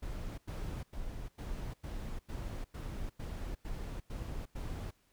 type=noise bursts; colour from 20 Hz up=brown; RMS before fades=-40 dBFS; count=11; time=0.02-4.91 s; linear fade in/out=10 ms; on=360 ms; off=93 ms; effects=pink hiss -72 dBFS RMS until 5.12 s